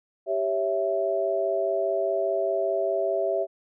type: chord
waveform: sine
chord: C# diminished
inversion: second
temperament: equal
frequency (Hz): 392 / 554.4 / 659.3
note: G4 / C#5 / E5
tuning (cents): 0 / 0 / 0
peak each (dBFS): -28 / -29 / -25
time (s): 0.26-3.47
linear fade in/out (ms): 50
effects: none